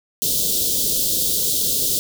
white band-stop noise, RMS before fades -20 dBFS, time 0.22-1.99 s, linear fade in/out 0 ms, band 550 to 3300 Hz, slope 48 dB/octave, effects none

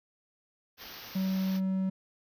white band-stop noise, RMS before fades -43 dBFS, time 0.77-1.61 s, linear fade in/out 50 ms, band 5900 to 13000 Hz, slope 96 dB/octave
triangle tone, 189.7 Hz, F#3, 43 cents sharp, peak -25 dBFS, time 1.15-1.9 s, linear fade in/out 10 ms
effects resampled to 32000 Hz

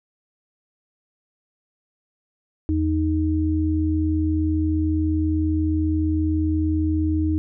sine tone pair together, 82.69 / 311.1 Hz, E2 / D#4, +6 / 0 cents, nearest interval octave + major seventh, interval 2294 cents, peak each -21 dBFS, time 2.69-7.38 s, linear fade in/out 0 ms, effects none

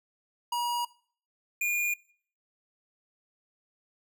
square tone pair in turn, 958 / 2426 Hz, A#5 / D#7, +47 / -44 cents, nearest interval octave + major third, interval 1609 cents, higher second, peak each -28 / -27 dBFS, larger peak second, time 0.52-0.85 / 1.61-1.94 s, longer neither, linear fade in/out 5 ms, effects noise-tail reverb RT60 0.5 s tail -21 dB re dry

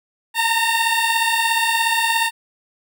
15% pulse beating tone pair, 905 / 922 Hz, A5 / A#5, +48 / -19 cents, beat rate 17 Hz, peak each -13 dBFS, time 0.34-2.31 s, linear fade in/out 50 ms, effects none

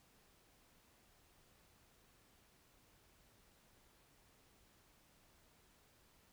silence, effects pink hiss -70 dBFS RMS until 6.32 s

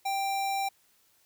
sine tone with sample-and-hold, 784 Hz, G5, in tune, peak -27 dBFS, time 0.05-0.69 s, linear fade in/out 10 ms, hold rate 3150 Hz, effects white hiss -66 dBFS RMS until 1.25 s

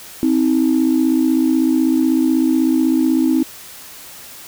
sine tone pair together, 261.6 / 317.7 Hz, C4 / D#4, 0 / +36 cents, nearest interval minor third, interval 336 cents, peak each -14 dBFS, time 0.23-3.43 s, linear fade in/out 0 ms, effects tanh soft clip ceiling -6 dBFS + white hiss -37 dBFS RMS until 4.47 s

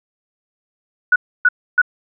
sine tone bursts, 1470 Hz, F#6, 12 cents flat, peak -8 dBFS, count 3, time 1.12-1.817 s, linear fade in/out 5 ms, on 39 ms, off 290 ms, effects none

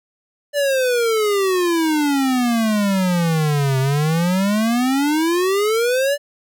square exponential two-way sweep, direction down then up, 587.3 to 130.81 to 587.3 Hz, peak -16 dBFS, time 0.53-6.18 s, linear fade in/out 50 ms, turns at 3.79 s, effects none

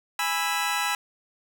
20% pulse chord, E major, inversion first, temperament just, 824.1 / 988.9 / 1318.5 Hz, G#5 / B5 / E6, -14 / +2 / 0 cents, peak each -24 dBFS, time 0.19-0.95 s, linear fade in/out 2 ms, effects none

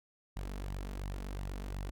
sawtooth tone with flanger, 48 Hz, G1, 36 cents flat, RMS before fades -40 dBFS, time 0.36-1.91 s, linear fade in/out 10 ms, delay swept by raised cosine 1 to 4.7 ms, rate 2.8 Hz, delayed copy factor +0.55, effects none

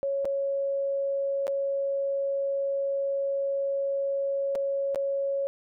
sine tone with dropouts, 553 Hz, C#5, 4 cents flat, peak -25 dBFS, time 0.03-5.47 s, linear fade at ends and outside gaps 0 ms, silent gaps 0.247-0.254 / 1.469-1.479 / 4.552-4.556 / 4.947-4.958 s, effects none

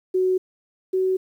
sine tone pair in turn, 371.4 / 375.3 Hz, F#4 / F#4, +7 / +25 cents, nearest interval unison, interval 18 cents, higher second, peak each -17 / -18 dBFS, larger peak first, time 0.14-0.38 / 0.93-1.17 s, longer neither, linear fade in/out 10 ms, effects 9-bit

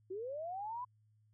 sine linear sweep, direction up, 357.9 to 1017 Hz, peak -39 dBFS, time 0.1-0.85 s, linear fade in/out 10 ms, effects added 107 Hz sine -67 dBFS peak until 1.33 s

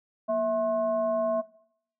sine tone with frequency modulation, 654 Hz, E5, 14 cents flat, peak -23 dBFS, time 0.28-1.42 s, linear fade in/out 20 ms, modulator 418 Hz, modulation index 0.55, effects noise-tail reverb RT60 0.7 s tail -20 dB re dry

